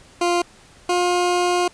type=tone pair in turn; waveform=20% pulse; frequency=349.2 / 355.5 Hz; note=F4 / F4; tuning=0 / +31 cents; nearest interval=unison; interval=31 cents; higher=second; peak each=-12 dBFS; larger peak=neither; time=0.21-0.42 / 0.89-1.68 s; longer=second; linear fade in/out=5 ms; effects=pink hiss -49 dBFS RMS until 1.73 s + resampled to 22050 Hz